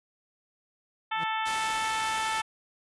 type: harmonic tone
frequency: 440.5 Hz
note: A4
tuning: 2 cents sharp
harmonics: 2 / 3 / 4 / 5 / 6 / 7 / 8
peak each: -30 / -34 / -36 / -38 / -40 / -41 / -42 dBFS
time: 1.11-2.42 s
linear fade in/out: 10 ms
type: tone with exponential growth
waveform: sawtooth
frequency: 165 Hz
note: E3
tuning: 2 cents sharp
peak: -32 dBFS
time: 1.12-1.24 s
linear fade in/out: 5 ms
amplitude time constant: 26 ms
type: low-pass noise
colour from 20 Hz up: white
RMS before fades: -38 dBFS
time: 1.45-2.42 s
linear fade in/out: 20 ms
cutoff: 8900 Hz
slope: 12 dB/octave
effects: resampled to 24000 Hz